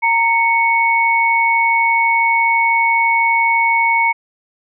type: tone pair together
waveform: sine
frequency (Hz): 924.1 / 2217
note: A#5 / C#7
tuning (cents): -15 / 0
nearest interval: octave + minor third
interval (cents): 1515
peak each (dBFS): -14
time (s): 0.02-4.13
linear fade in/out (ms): 20
effects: none